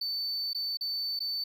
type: tone with dropouts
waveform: triangle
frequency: 4526 Hz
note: C#8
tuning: 35 cents sharp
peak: -29 dBFS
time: 0.01-1.44 s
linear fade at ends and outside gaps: 5 ms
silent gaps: 0.533-0.547 / 0.772-0.809 / 1.192-1.203 s
effects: none